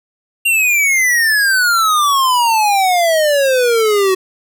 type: exponential sweep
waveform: square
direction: down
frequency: 2794 to 370.8 Hz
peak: -11 dBFS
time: 0.45-4.15 s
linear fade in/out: 10 ms
effects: none